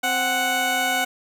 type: tone pair together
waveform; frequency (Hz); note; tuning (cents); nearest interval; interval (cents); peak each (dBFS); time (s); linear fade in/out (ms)
15% pulse; 261.6 / 740; C4 / F#5; 0 / 0; octave + tritone; 1800; -23 / -14; 0.03-1.05; 10
effects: none